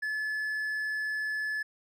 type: tone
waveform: triangle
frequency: 1723 Hz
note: A6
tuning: 37 cents flat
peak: -28 dBFS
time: 0.02-1.63 s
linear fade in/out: 10 ms
effects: none